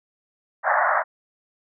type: band-pass noise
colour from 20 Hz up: pink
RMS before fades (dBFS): -20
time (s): 0.63-1.04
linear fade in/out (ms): 50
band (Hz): 590 to 1900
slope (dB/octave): 96
effects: none